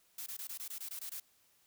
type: noise bursts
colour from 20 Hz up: blue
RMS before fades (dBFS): -43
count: 10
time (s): 0.18-1.2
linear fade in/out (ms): 5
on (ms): 84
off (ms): 20
effects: white hiss -70 dBFS RMS until 1.66 s